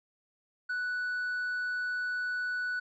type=tone with tanh clipping; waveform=triangle; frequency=1482 Hz; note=F#6; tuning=2 cents sharp; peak=-31 dBFS; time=0.69-2.8 s; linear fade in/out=10 ms; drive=7 dB; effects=none